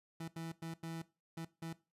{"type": "tone bursts at uneven times", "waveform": "30% pulse", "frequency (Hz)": 164.4, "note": "E3", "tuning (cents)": -4, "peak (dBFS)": -39, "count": 6, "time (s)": [[0.2, 0.28], [0.36, 0.52], [0.62, 0.74], [0.83, 1.02], [1.37, 1.45], [1.62, 1.73]], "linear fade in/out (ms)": 5, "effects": ["noise-tail reverb RT60 0.3 s tail -19 dB re dry", "resampled to 32000 Hz"]}